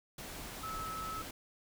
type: tone in noise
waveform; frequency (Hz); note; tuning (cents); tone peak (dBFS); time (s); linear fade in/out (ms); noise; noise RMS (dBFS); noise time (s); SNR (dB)
sine; 1300; E6; -24; -39; 0.63-1.22; 5; pink; -45; 0.18-1.31; +3
effects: none